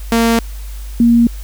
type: tone pair in turn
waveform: sawtooth / sine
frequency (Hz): 230 / 234.8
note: A#3 / A#3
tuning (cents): -23 / +13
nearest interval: unison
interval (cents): 36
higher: second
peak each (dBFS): -6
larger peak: neither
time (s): 0.12-0.39 / 1-1.27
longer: neither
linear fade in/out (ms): 2
effects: added 50 Hz sine -24 dBFS peak until 1.43 s + white hiss -40 dBFS RMS until 1.43 s